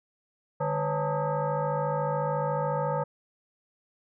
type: tone with frequency modulation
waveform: sine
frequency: 203.5 Hz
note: G#3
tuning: 35 cents flat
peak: -25 dBFS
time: 0.6-3.04 s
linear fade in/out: 10 ms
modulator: 353 Hz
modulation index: 2.6
effects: none